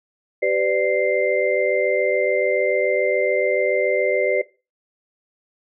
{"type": "tone cluster", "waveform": "sine", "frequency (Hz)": [388.5, 503, 590, 2089], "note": ["G4", "B4", "D5", "C7"], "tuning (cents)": [-16, 32, 8, -3], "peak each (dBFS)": [-23, -21, -21, -24], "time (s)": [0.42, 4.42], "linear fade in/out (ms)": 10, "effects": ["noise-tail reverb RT60 0.3 s tail -19 dB re dry"]}